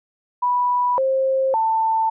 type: tone with pitch steps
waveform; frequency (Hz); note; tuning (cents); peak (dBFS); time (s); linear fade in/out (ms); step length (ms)
sine; 983 / 531 / 891; B5 / C5 / A5; -8 / +25 / +22; -16; 0.42-2.1; 10; 560
effects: none